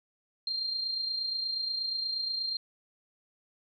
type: tone with amplitude modulation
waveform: sine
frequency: 4186 Hz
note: C8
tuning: in tune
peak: -28 dBFS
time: 0.47-2.57 s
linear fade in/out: 2 ms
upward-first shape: sine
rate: 28.4 Hz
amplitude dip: 45%
effects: none